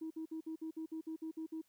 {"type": "tone bursts", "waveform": "sine", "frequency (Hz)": 320, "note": "D#4", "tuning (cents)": 49, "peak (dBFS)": -38, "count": 11, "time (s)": [0.01, 1.616], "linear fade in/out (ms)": 10, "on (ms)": 96, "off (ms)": 55, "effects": ["tanh soft clip ceiling -36 dBFS", "white hiss -75 dBFS RMS until 1.68 s"]}